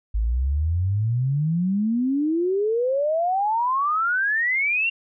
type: exponential sweep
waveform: sine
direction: up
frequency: 51.5 to 2794 Hz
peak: -19 dBFS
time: 0.14-4.9 s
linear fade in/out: 10 ms
effects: none